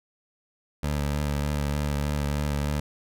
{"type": "tone with vibrato", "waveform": "20% pulse", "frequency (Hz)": 72.8, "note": "D2", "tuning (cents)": -15, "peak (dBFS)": -20, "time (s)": [0.83, 2.8], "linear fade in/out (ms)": 5, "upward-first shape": "sine", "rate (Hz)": 3.3, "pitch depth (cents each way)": 27, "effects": []}